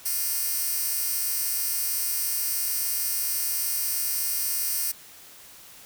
10% pulse tone with high-pass filter, 353.7 Hz, F4, 22 cents sharp, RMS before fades -27 dBFS, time 0.05-4.92 s, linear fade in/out 10 ms, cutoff 9900 Hz, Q 0.71, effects white hiss -48 dBFS RMS until 5.85 s

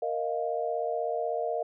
sine chord, Bb suspended fourth, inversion none, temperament equal, 466.2 / 622.3 / 698.5 Hz, Bb4 / Eb5 / F5, 0 / 0 / 0 cents, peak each -32 dBFS, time 0.02-1.63 s, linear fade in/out 5 ms, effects none

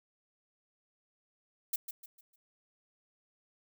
violet noise with echo, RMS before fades -32 dBFS, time 1.73-1.76 s, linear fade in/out 5 ms, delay 150 ms, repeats 4, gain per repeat -9 dB, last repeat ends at 2.36 s, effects none

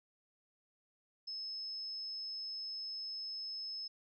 sine tone, 5200 Hz, E8, 24 cents flat, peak -40 dBFS, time 1.27-3.88 s, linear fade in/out 10 ms, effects none

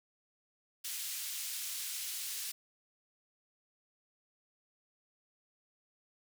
white band-pass noise, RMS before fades -40 dBFS, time 0.84-2.52 s, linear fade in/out 10 ms, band 2600 to 15000 Hz, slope 12 dB/octave, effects none

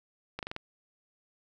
slowing click train, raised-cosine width 0.3 ms, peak -20 dBFS, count 5, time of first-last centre 0.39-0.564 s, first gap 38 ms, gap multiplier 1.09, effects none

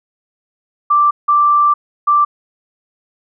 sine tone bursts at uneven times, 1174.7 Hz, D6, in tune, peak -8 dBFS, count 3, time 0.9-1.11 / 1.28-1.74 / 2.07-2.25 s, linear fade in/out 10 ms, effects none

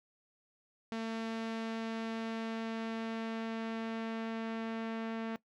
sawtooth tone with low-pass filter sweep, 225.3 Hz, A3, 41 cents sharp, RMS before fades -38 dBFS, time 0.92-5.36 s, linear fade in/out 0 ms, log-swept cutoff 4700 to 2600 Hz, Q 0.8, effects noise-tail reverb RT60 0.1 s tail -19 dB re dry

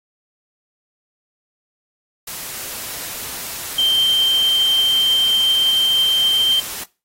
sine tone in noise, 3136 Hz, G7, in tune, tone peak -13 dBFS, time 3.78-6.6 s, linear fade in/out 5 ms, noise white, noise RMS -29 dBFS, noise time 2.27-6.84 s, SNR +13 dB, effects noise-tail reverb RT60 0.3 s tail -21 dB re dry + AAC 48 kbps

